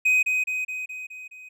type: tone with echo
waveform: triangle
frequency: 2511 Hz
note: D#7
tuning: 15 cents sharp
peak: -15 dBFS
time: 0.05-0.23 s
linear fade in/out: 10 ms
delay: 210 ms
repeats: 6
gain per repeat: -4 dB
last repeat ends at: 1.49 s
effects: none